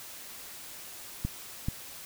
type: clicks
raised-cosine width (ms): 5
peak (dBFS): -17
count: 2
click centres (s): 1.25 / 1.685
effects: white hiss -45 dBFS RMS until 2.05 s